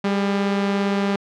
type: tone pair together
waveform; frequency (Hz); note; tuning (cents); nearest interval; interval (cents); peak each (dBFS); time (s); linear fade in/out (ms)
sawtooth; 198.76 / 415; G3 / G#4; +24 / -1; octave + minor second; 1275; -15 / -27; 0.04-1.16; 5
effects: low-pass 4000 Hz 12 dB/octave